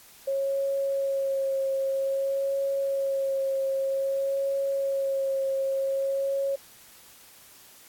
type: tone with vibrato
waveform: sine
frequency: 545 Hz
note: C#5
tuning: 29 cents flat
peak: -24 dBFS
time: 0.27-6.56 s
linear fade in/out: 10 ms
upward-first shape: sine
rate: 0.52 Hz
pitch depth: 17 cents each way
effects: white hiss -52 dBFS RMS until 7.88 s + AAC 64 kbps